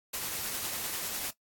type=noise with tremolo; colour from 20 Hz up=white; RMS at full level=-34 dBFS; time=0.13-1.31 s; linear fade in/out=10 ms; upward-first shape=triangle; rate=10 Hz; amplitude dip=30%; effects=noise-tail reverb RT60 0.1 s tail -18 dB re dry + AAC 64 kbps